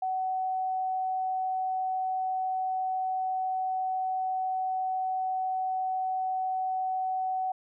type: tone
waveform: sine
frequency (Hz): 751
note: F#5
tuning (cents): +26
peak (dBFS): -27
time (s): 0.02-7.52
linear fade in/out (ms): 5
effects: none